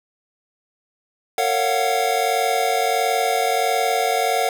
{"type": "chord", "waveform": "square", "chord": "Gb major seventh", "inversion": "first", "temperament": "equal with one note detuned", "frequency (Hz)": [455.5, 554.4, 698.5, 740], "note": ["Bb4", "Db5", "F5", "Gb5"], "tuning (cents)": [-40, 0, 0, 0], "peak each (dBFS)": [-25, -27, -24, -22], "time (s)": [1.38, 4.49], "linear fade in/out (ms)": 2, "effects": []}